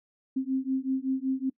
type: beating tone pair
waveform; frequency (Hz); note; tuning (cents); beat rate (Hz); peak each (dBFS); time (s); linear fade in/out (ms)
sine; 261.6 / 266.9; C4 / C4; 0 / +35; 5.3; -29; 0.36-1.5; 10
effects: noise-tail reverb RT60 0.1 s tail -23 dB re dry